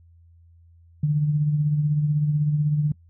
sine tone with tremolo, 149.1 Hz, D3, 27 cents sharp, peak -16 dBFS, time 1.03-2.92 s, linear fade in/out 5 ms, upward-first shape triangle, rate 16 Hz, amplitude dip 50%, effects noise-tail reverb RT60 0.1 s tail -24 dB re dry + added 84 Hz sine -50 dBFS peak until 3.09 s

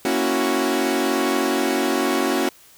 sawtooth chord, F# dominant seventh, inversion first, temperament equal, 233.1 / 277.2 / 329.6 / 370 Hz, A#3 / C#4 / E4 / F#4, 0 / 0 / 0 / 0 cents, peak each -23 / -19 / -22 / -19 dBFS, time 0.05-2.49 s, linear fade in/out 2 ms, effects white hiss -50 dBFS RMS until 2.77 s

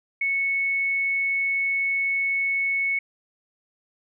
sine tone, 2208 Hz, C#7, 7 cents flat, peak -21 dBFS, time 0.21-2.99 s, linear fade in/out 5 ms, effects none

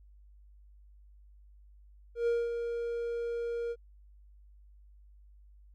triangle tone with ADSR envelope, 470 Hz, A#4, 14 cents sharp, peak -23 dBFS, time 2.15-3.76 s, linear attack 120 ms, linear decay 220 ms, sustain -7 dB, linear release 49 ms, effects added 50 Hz sine -54 dBFS peak until 5.74 s + Opus 48 kbps

